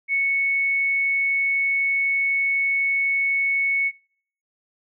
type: tone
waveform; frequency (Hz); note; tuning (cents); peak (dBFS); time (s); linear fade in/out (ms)
sine; 2212; C#7; -4; -18; 0.08-3.92; 50
effects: noise-tail reverb RT60 0.6 s tail -26 dB re dry